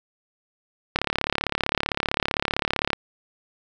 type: click train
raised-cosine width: 0.3 ms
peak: -5 dBFS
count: 71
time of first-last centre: 0.96-2.932 s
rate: 35.5 Hz
effects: none